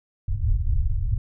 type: low-pass noise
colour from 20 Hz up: pink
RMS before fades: -22 dBFS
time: 0.28-1.18 s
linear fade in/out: 5 ms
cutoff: 110 Hz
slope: 48 dB/octave
effects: none